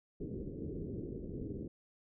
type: low-pass noise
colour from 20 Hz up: white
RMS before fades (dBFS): -42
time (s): 0.2-1.68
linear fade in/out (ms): 5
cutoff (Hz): 430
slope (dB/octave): 48
effects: none